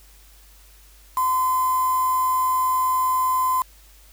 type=tone with quantisation; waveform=sine; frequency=1025 Hz; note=C6; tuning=36 cents flat; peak=-18 dBFS; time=1.17-3.62 s; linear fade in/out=2 ms; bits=5; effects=added 50 Hz sine -49 dBFS peak until 4.12 s + white hiss -53 dBFS RMS until 4.12 s